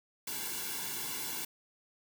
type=noise with comb filter; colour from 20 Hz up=white; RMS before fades=-38 dBFS; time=0.27-1.45 s; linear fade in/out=5 ms; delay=1.6 ms; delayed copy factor=-1; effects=none